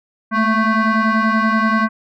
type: tone with frequency modulation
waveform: sine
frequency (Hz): 659.3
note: E5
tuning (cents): 0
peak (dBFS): -10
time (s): 0.31-1.89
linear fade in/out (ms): 50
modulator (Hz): 443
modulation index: 2.2
effects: tanh soft clip ceiling -12 dBFS